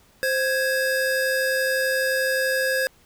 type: tone pair together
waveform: square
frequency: 523.2 / 1661.2 Hz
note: C5 / G#6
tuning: 0 / 0 cents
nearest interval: octave + minor sixth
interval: 2000 cents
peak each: -24 dBFS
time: 0.23-2.87 s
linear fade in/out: 0 ms
effects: pink hiss -57 dBFS RMS until 3.05 s